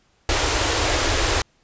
pink band-stop noise, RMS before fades -20 dBFS, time 0.29-1.42 s, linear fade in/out 2 ms, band 110 to 290 Hz, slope 48 dB/octave, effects pink hiss -62 dBFS RMS until 1.63 s + resampled to 16000 Hz

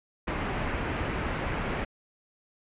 pink low-pass noise, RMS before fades -31 dBFS, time 0.27-1.85 s, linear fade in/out 10 ms, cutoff 2600 Hz, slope 24 dB/octave, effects resampled to 8000 Hz

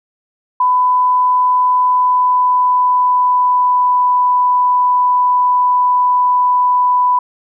sine tone with pitch glide, 1000 to 993.1 Hz, B5 to B5, +21 to +9 cents, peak -9 dBFS, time 0.6-7.19 s, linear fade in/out 5 ms, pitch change -12 cents, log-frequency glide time 1.86-4.07 s, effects none

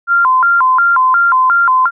sine tone with vibrato, 1195 Hz, D6, 30 cents sharp, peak -7 dBFS, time 0.07-1.91 s, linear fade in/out 50 ms, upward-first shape square, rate 2.8 Hz, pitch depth 260 cents each way, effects none

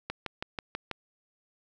click train, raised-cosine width 0.3 ms, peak -17 dBFS, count 6, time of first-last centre 0.1-0.913 s, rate 6.15 Hz, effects none

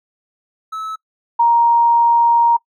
triangle / sine tone pair in turn, 1300 / 937 Hz, E6 / A#5, -24 / +9 cents, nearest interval tritone, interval 567 cents, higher first, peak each -21 / -9 dBFS, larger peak second, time 0.72-0.96 / 1.39-2.57 s, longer second, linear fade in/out 10 ms, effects noise-tail reverb RT60 0.1 s tail -24 dB re dry

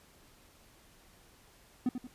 triangle tone with echo, 250 Hz, B3, 21 cents sharp, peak -24 dBFS, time 1.86-1.89 s, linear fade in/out 2 ms, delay 90 ms, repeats 2, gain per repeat -8 dB, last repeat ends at 2.07 s, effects pink hiss -61 dBFS RMS until 2.14 s + resampled to 32000 Hz

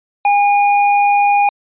square tone, 814 Hz, G#5, 35 cents flat, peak -10 dBFS, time 0.25-1.49 s, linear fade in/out 2 ms, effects resampled to 8000 Hz

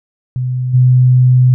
sine tone with level steps, 126.6 Hz, B2, 43 cents sharp, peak -14 / -5 dBFS, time 0.36-1.54 s, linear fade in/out 0 ms, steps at 0.73 s, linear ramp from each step 20 ms, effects none

